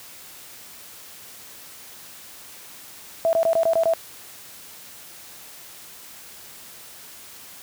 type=tone bursts; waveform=sine; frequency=659.3 Hz; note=E5; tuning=in tune; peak=-16 dBFS; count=7; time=3.25-3.936 s; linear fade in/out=0 ms; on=80 ms; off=21 ms; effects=white hiss -43 dBFS RMS until 7.62 s + high-pass 60 Hz 12 dB/octave